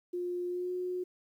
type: tone with pitch glide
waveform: sine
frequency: 355 to 362.5 Hz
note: F4 to F#4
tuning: +28 to -35 cents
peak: -32 dBFS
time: 0.13-1.04 s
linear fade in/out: 10 ms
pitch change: +37 cents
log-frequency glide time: 0.48-0.72 s
effects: 11-bit